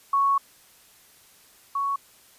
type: tone pair in turn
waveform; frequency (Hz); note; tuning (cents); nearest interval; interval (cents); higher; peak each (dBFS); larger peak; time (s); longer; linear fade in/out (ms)
sine; 1108.7 / 1113.6; C#6 / C#6; 0 / +8; unison; 8; second; -18 / -23; first; 0.13-0.38 / 1.75-1.96; first; 5
effects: white hiss -55 dBFS RMS until 2.38 s + resampled to 32000 Hz